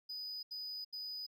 triangle tone bursts, 4976 Hz, D#8, 1 cent flat, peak -40 dBFS, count 3, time 0.09-1.266 s, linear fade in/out 10 ms, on 340 ms, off 78 ms, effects none

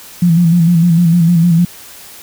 sine tone with vibrato, 170 Hz, F3, 46 cents flat, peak -6 dBFS, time 0.22-1.65 s, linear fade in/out 5 ms, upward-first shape square, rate 6.6 Hz, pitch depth 56 cents each way, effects white hiss -35 dBFS RMS until 2.22 s

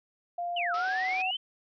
sine tone with pitch glide, 698 to 748.1 Hz, F5 to F#5, -1 to +19 cents, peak -30 dBFS, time 0.38-1.31 s, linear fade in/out 5 ms, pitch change +120 cents, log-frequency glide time 0.74-0.85 s
sine exponential two-way sweep, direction down then up, 3136 to 1266 to 3136 Hz, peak -29 dBFS, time 0.56-1.37 s, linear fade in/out 10 ms, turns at 0.74 s
white band-pass noise, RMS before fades -45 dBFS, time 0.74-1.22 s, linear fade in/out 2 ms, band 300 to 5500 Hz, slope 96 dB/octave
effects none

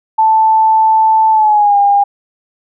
sine tone with pitch glide, 880 to 807 Hz, A5 to G#5, 0 to -50 cents, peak -6 dBFS, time 0.18-2.04 s, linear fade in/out 10 ms, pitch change -150 cents, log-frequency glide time 1.31-1.77 s, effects none

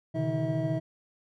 triangle tone cluster, 125.3 / 144.7 / 158.4 / 319.6 / 646 Hz, B2 / D3 / D#3 / D#4 / E5, +25 / -25 / +31 / +47 / -35 cents, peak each -31 dBFS, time 0.14-0.8 s, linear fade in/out 20 ms, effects none

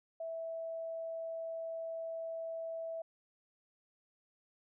sine tone, 656 Hz, E5, 9 cents flat, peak -38 dBFS, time 0.2-3.02 s, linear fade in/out 5 ms, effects none

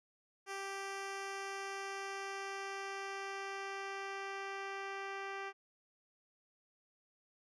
10% pulse tone with low-pass filter sweep, 392 Hz, G4, in tune, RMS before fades -43 dBFS, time 0.46-5.53 s, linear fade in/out 50 ms, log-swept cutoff 8800 to 3300 Hz, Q 0.83, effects none

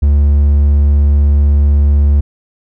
triangle tone, 72 Hz, D2, 34 cents flat, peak -4 dBFS, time 0.02-2.21 s, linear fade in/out 10 ms, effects none

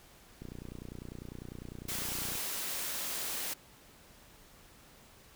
click train, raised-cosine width 3 ms, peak -31 dBFS, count 59, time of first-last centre 0.42-2.353 s, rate 30 Hz
white high-pass noise, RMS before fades -37 dBFS, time 1.88-3.54 s, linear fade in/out 10 ms, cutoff 180 Hz, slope 12 dB/octave
effects pink hiss -58 dBFS RMS until 5.35 s

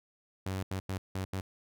sawtooth tone bursts at uneven times, 94.9 Hz, F#2, 44 cents sharp, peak -29 dBFS, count 5, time 0.46-0.63 / 0.71-0.8 / 0.89-0.98 / 1.15-1.25 / 1.33-1.41 s, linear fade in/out 5 ms, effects none

